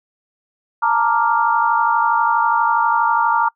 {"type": "chord", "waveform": "sine", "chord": "Bb major seventh", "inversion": "third", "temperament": "equal", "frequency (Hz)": [880, 932.3, 1174.7, 1396.9], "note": ["A5", "Bb5", "D6", "F6"], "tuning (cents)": [0, 0, 0, 0], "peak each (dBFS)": [-21, -16, -20, -21], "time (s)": [0.82, 3.49], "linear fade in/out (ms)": 10, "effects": ["noise-tail reverb RT60 0.1 s tail -25 dB re dry"]}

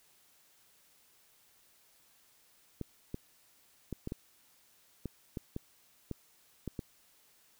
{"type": "clicks", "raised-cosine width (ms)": 3, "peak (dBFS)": -24, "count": 11, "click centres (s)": [2.813, 3.144, 3.927, 4.074, 4.121, 5.057, 5.372, 5.564, 6.113, 6.677, 6.792], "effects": ["white hiss -66 dBFS RMS until 7.59 s"]}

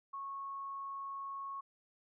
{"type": "tone", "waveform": "sine", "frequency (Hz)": 1100, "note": "C#6", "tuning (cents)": -14, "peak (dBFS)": -40, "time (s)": [0.13, 1.61], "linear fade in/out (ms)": 10, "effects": []}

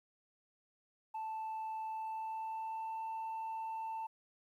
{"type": "tone with pitch glide", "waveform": "sine", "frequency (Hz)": [880, 891.3], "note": ["A5", "A5"], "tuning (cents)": [0, 22], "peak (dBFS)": -36, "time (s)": [1.14, 4.07], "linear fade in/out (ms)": 10, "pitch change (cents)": 22, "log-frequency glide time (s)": [1.88, 3.02], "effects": ["tanh soft clip ceiling -37 dBFS", "12-bit"]}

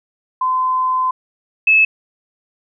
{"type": "tone pair in turn", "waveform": "sine", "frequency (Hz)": [1026, 2600], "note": ["C6", "E7"], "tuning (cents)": [-34, -24], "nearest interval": "octave + major third", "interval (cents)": 1610, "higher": "second", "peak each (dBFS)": [-14, -8], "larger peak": "second", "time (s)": [[0.41, 1.11], [1.67, 1.85]], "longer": "first", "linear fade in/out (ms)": 5, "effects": []}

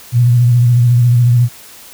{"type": "tone with vibrato", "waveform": "sine", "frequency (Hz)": 121, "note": "B2", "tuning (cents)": -35, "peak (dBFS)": -6, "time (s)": [0.12, 1.49], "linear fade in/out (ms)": 50, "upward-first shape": "sine", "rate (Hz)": 14, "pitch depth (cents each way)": 43, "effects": ["white hiss -37 dBFS RMS until 1.93 s"]}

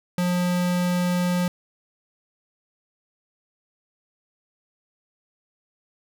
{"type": "tone", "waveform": "square", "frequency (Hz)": 178.2, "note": "F3", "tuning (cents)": 35, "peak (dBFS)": -21, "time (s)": [0.18, 1.48], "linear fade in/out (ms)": 2, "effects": []}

